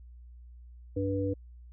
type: harmonic tone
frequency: 97.6 Hz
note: G2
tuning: 7 cents flat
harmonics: 1 / 3 / 5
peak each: -32 / -32 / -32 dBFS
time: 0.96-1.34 s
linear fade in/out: 10 ms
effects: added 60 Hz sine -47 dBFS peak until 1.72 s